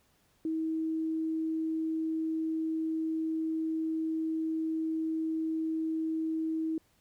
sine tone, 320 Hz, D#4, 49 cents sharp, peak -29 dBFS, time 0.45-6.78 s, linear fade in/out 2 ms, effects pink hiss -69 dBFS RMS until 7 s

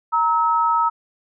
sine tone pair together, 932.3 / 1290.7 Hz, A#5 / E6, 0 / -37 cents, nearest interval tritone, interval 563 cents, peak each -18 dBFS, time 0.12-0.9 s, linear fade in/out 20 ms, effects none

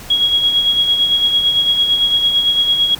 sine tone with tremolo, 3311 Hz, G#7, 6 cents flat, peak -9 dBFS, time 0.1-2.95 s, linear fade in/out 5 ms, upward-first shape sine, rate 8.9 Hz, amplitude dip 50%, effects pink hiss -34 dBFS RMS until 2.99 s

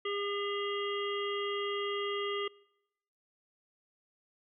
harmonic tone, 405 Hz, G#4, 43 cents flat, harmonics 1 / 3 / 5 / 7 / 8, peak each -34 / -39 / -41 / -42 / -43 dBFS, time 0.05-2.48 s, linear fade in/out 5 ms, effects noise-tail reverb RT60 0.9 s tail -25 dB re dry

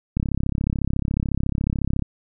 click train, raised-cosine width 5 ms, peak -10 dBFS, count 64, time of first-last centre 0.17-2.023 s, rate 34 Hz, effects none

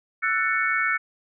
sine chord, F# minor seventh, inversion third, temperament just, 1332 / 1480 / 1776 / 2220 Hz, E6 / F#6 / A6 / C#7, +18 / 0 / +16 / +2 cents, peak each -27 / -26 / -27 / -25 dBFS, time 0.22-0.98 s, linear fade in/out 20 ms, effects none

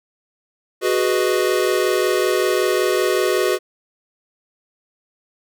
square chord, G# minor seventh, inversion third, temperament equal, 370 / 415.3 / 493.9 / 622.3 Hz, F#4 / G#4 / B4 / D#5, 0 / 0 / 0 / 0 cents, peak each -20 / -23 / -23 / -26 dBFS, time 0.81-3.59 s, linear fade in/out 50 ms, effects none

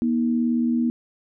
sine tone pair together, 238.7 / 316.9 Hz, A#3 / D#4, +41 / +32 cents, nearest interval perfect fourth, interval 491 cents, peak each -19 / -27 dBFS, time 0.02-0.9 s, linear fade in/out 0 ms, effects none

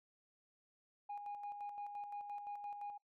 sine tone with tremolo, 820 Hz, G#5, 22 cents flat, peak -40 dBFS, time 1.09-2.98 s, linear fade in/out 10 ms, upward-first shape square, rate 5.8 Hz, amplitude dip 50%, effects noise-tail reverb RT60 0.1 s tail -22 dB re dry + tanh soft clip ceiling -40 dBFS

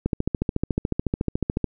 click train, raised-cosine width 3 ms, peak -9 dBFS, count 23, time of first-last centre 0.06-1.643 s, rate 13.9 Hz, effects none

